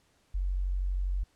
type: tone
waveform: sine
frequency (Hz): 46.25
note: F#1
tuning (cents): 0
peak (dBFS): -27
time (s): 0.34-1.24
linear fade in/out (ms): 10
effects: pink hiss -68 dBFS RMS until 1.35 s + low-pass 10000 Hz 12 dB/octave